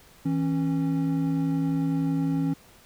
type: tone pair together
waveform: triangle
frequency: 162.45 / 273.2 Hz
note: E3 / C#4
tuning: -25 / -25 cents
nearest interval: major sixth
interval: 900 cents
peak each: -24 / -23 dBFS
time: 0.25-2.54 s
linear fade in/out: 10 ms
effects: pink hiss -54 dBFS RMS until 2.85 s